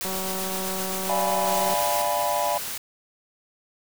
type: noise with tremolo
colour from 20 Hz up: white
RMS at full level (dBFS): -30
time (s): 0.01-2.02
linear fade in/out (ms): 0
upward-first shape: triangle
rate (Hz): 7.8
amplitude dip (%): 25
type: click train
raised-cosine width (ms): 1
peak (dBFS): -20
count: 320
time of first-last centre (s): 0.05-1.738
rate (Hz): 189
type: chord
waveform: triangle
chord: D diminished seventh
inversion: none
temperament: equal with one note detuned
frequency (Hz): 587.3 / 692.8 / 830.6 / 987.8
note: D5 / F5 / Ab5 / Cb6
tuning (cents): 0 / -14 / 0 / 0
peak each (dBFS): -26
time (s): 1.09-2.58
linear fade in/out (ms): 5
type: noise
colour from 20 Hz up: white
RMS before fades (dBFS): -32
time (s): 1.47-2.78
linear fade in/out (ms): 5
effects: none